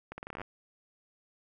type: accelerating click train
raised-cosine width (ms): 0.5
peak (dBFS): -25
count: 12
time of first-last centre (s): 0.12-0.416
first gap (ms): 60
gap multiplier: 0.82
effects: none